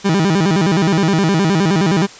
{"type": "tone with vibrato", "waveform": "30% pulse", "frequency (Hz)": 178.1, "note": "F3", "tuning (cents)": 34, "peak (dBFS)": -9, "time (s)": [0.04, 2.07], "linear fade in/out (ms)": 20, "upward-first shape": "square", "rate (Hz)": 9.6, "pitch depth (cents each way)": 190, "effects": ["white hiss -37 dBFS RMS until 2.19 s", "resampled to 16000 Hz"]}